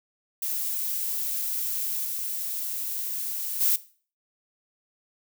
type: noise with level steps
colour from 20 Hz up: violet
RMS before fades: -29 / -31 / -22 dBFS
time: 0.42-3.76 s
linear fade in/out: 5 ms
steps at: 2.04 / 3.6 s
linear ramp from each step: 20 ms
effects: noise-tail reverb RT60 0.4 s tail -17 dB re dry